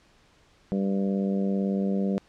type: harmonic tone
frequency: 98 Hz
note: G2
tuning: in tune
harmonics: 2 / 3 / 4 / 5 / 6 / 7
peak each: -24 / -36 / -34 / -34 / -38 / -44 dBFS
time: 0.72-2.18 s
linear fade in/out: 0 ms
effects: pink hiss -60 dBFS RMS until 2.28 s + low-pass 6000 Hz 12 dB/octave